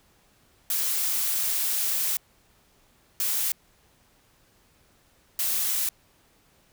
blue noise bursts at uneven times, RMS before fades -26 dBFS, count 3, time 0.7-2.17 / 3.2-3.52 / 5.39-5.89 s, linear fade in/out 2 ms, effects pink hiss -62 dBFS RMS until 6.72 s

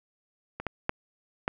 clicks, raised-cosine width 0.5 ms, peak -20 / -15 / -10 / -12 dBFS, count 4, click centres 0.6 / 0.667 / 0.894 / 1.479 s, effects none

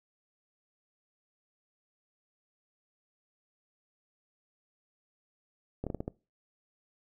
slowing click train, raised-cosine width 2 ms, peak -21 dBFS, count 6, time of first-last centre 5.84-6.079 s, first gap 27 ms, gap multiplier 1.29, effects noise-tail reverb RT60 0.3 s tail -22 dB re dry

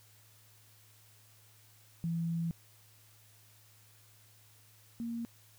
sine tone pair in turn, 167.1 / 232.8 Hz, E3 / A#3, +24 / -2 cents, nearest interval tritone, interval 574 cents, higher second, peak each -31 / -35 dBFS, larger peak first, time 2.04-2.51 / 5-5.25 s, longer first, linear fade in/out 0 ms, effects added 107 Hz sine -63 dBFS peak until 5.58 s + white hiss -63 dBFS RMS until 5.58 s

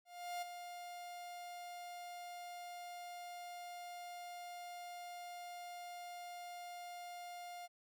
45% pulse tone with ADSR envelope, 705 Hz, F5, 16 cents sharp, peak -39 dBFS, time 0.05-7.68 s, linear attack 370 ms, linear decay 13 ms, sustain -8 dB, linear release 30 ms, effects none

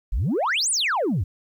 sine exponential two-way sweep, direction up then down, 38.8 to 9956 to 75.2 Hz, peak -18 dBFS, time 0.12-1.24 s, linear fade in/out 10 ms, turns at 0.7 s, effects tanh soft clip ceiling -18 dBFS + 10-bit

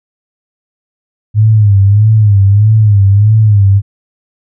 sine tone with vibrato, 103.83 Hz, G#2, in tune, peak -3 dBFS, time 1.34-3.82 s, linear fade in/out 50 ms, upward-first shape sine, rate 1.6 Hz, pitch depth 100 cents each way, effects none

